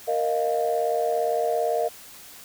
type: chord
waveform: sine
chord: Bb suspended fourth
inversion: none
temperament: just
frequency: 466.2 / 621.6 / 699.2 Hz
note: Bb4 / Eb5 / F5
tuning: 0 / -2 / +2 cents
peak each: -25 dBFS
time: 0.07-1.89 s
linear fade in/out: 20 ms
effects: tanh soft clip ceiling -13 dBFS + white hiss -45 dBFS RMS until 2.44 s